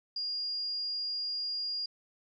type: tone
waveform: sine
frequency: 4833 Hz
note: D8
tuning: 49 cents sharp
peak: -32 dBFS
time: 0.16-1.86 s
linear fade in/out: 5 ms
effects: none